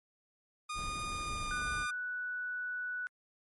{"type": "tone with pitch glide", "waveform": "sawtooth", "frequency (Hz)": [1224, 1206.5], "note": ["D#6", "D6"], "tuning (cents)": [-29, 46], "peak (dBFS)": -33, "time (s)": [0.69, 1.91], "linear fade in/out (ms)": 10, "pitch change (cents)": -25, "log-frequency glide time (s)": [1.05, 1.69]}
{"type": "noise", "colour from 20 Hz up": "brown", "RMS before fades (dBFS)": -43, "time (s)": [0.74, 1.87], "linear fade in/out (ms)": 50}
{"type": "tone", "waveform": "sine", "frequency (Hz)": 1480, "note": "F#6", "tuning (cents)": 0, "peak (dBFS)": -35, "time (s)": [1.51, 3.07], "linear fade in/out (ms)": 0}
{"effects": ["MP3 48 kbps"]}